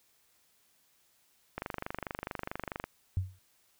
click train, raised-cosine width 0.5 ms, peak -20 dBFS, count 32, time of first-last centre 1.58-2.84 s, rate 24.6 Hz
sine tone with exponential decay, 93.4 Hz, F#2, 17 cents sharp, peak -24 dBFS, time 3.17-3.39 s, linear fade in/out 0 ms, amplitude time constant 47 ms
effects white hiss -69 dBFS RMS until 3.79 s

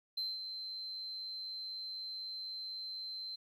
sine tone with ADSR envelope, 4098 Hz, C8, 37 cents flat, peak -32 dBFS, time 0.17-3.36 s, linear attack 8 ms, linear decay 200 ms, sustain -8 dB, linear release 11 ms, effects tanh soft clip ceiling -32 dBFS + 12-bit

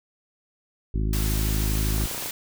harmonic tone, 52.8 Hz, G#1, 29 cents sharp, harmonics 1 / 2 / 3 / 4 / 5 / 6 / 7, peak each -23 / -29 / -33 / -35 / -37 / -39 / -40 dBFS, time 0.94-2.06 s, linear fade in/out 5 ms
white noise, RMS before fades -32 dBFS, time 1.13-2.31 s, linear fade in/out 2 ms
clicks, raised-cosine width 1 ms, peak -23 dBFS, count 8, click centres 1.981 / 2.012 / 2.074 / 2.113 / 2.147 / 2.179 / 2.225 / 2.259 s
effects none

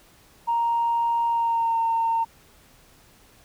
sine tone with pitch glide, 933 to 913.3 Hz, A#5 to A#5, +1 to -36 cents, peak -19 dBFS, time 0.47-2.25 s, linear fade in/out 20 ms, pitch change -37 cents, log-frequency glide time 1.28-1.78 s, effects tanh soft clip ceiling -15 dBFS + pink hiss -55 dBFS RMS until 3.44 s

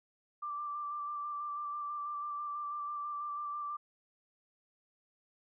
sine tone with vibrato, 1176 Hz, D6, 2 cents sharp, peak -36 dBFS, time 0.42-3.77 s, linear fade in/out 10 ms, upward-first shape square, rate 6.1 Hz, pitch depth 16 cents each way, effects none

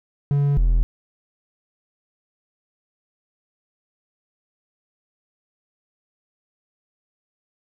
triangle tone pair in turn, 142.4 / 41.99 Hz, C#3 / E1, +47 / +33 cents, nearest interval octave + major sixth, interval 2114 cents, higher first, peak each -14 / -12 dBFS, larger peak second, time 0.31-0.57 / 0.57-0.83 s, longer neither, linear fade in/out 0 ms, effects none

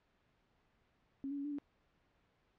sine tone with pitch steps, 273.3 / 284.5 / 280.2 / 293.1 / 286.4 Hz, C#4 / C#4 / C#4 / D4 / D4, -24 / +45 / +19 / -3 / -43 cents, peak -38 dBFS, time 1.24-1.585 s, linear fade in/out 0 ms, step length 69 ms, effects pink hiss -75 dBFS RMS until 2.58 s + low-pass 3000 Hz 12 dB/octave

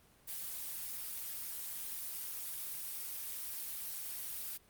blue noise, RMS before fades -42 dBFS, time 0.27-4.58 s, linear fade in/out 20 ms, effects pink hiss -65 dBFS RMS until 4.69 s + Opus 32 kbps

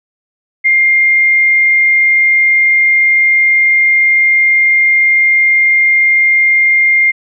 sine tone, 2113 Hz, C7, 16 cents sharp, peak -6 dBFS, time 0.64-7.12 s, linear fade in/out 20 ms, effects none

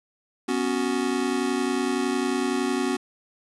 square chord, B suspended second, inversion none, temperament just, 246.9 / 277.8 / 370.4 Hz, B3 / C#4 / F#4, 0 / +4 / +2 cents, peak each -28 dBFS, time 0.48-2.97 s, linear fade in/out 10 ms, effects resampled to 24000 Hz + 8-bit

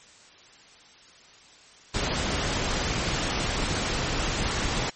pink noise, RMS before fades -27 dBFS, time 1.94-4.9 s, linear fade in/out 5 ms, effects white hiss -52 dBFS RMS until 4.95 s + MP3 32 kbps

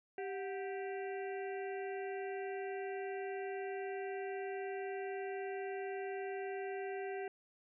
harmonic tone with a mistuned harmonic, 392 Hz, G4, in tune, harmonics 1 / 2 / 4 / 5 / 6 / 7, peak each -40 / -45 / -51 / -53 / -57 / -57 dBFS, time 0.18-7.28 s, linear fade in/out 2 ms, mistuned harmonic 2, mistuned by -110 cents, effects none

